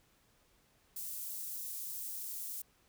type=high-pass noise; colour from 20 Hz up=white; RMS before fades=-42 dBFS; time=0.96-2.62 s; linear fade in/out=5 ms; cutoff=8700 Hz; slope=12 dB/octave; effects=pink hiss -70 dBFS RMS until 2.88 s